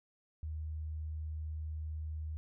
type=tone; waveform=sine; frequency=77.78 Hz; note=D#2; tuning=in tune; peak=-37 dBFS; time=0.43-2.37 s; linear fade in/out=0 ms; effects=none